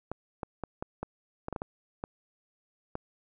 clicks, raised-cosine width 1 ms, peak -20 dBFS, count 11, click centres 0.116 / 0.432 / 0.637 / 0.825 / 1.03 / 1.484 / 1.527 / 1.562 / 1.619 / 2.039 / 2.954 s, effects none

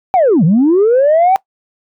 sine linear two-way sweep, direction down then up, 784 to 146.83 to 784 Hz, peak -5 dBFS, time 0.14-1.36 s, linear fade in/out 0 ms, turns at 0.44 s, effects noise-tail reverb RT60 0.1 s tail -22 dB re dry + tanh soft clip ceiling -4 dBFS

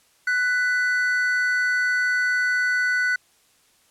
triangle tone pair together, 1487.8 / 1986 Hz, F#6 / B6, +9 / +9 cents, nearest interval perfect fourth, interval 500 cents, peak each -18 / -25 dBFS, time 0.27-3.16 s, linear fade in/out 5 ms, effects white hiss -60 dBFS RMS until 3.9 s + low-pass 11000 Hz 12 dB/octave

